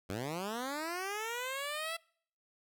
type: linear sweep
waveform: 10% pulse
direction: up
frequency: 87.31 to 671 Hz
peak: -28 dBFS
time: 0.09-1.97 s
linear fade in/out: 10 ms
effects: noise-tail reverb RT60 0.6 s tail -26 dB re dry